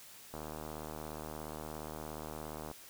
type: click train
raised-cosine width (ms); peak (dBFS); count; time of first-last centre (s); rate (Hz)
1; -29; 184; 0.34-2.714; 77.1
effects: white hiss -54 dBFS RMS until 2.89 s